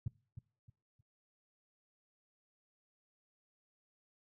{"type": "tone with echo", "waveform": "sine", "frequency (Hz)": 116, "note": "A#2", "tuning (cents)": -8, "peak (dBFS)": -31, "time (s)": [0.06, 0.08], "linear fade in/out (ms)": 5, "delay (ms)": 310, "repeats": 3, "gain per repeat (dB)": -11, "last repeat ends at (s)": 1.01, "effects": ["noise-tail reverb RT60 0.4 s tail -22 dB re dry", "tanh soft clip ceiling -27 dBFS"]}